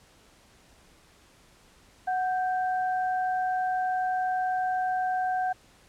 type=tone pair together; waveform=sine; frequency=740 / 1568 Hz; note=F#5 / G6; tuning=0 / 0 cents; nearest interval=octave + minor second; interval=1300 cents; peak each=-25 / -35 dBFS; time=2.07-5.53 s; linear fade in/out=10 ms; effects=pink hiss -58 dBFS RMS until 5.88 s + low-pass 10000 Hz 12 dB/octave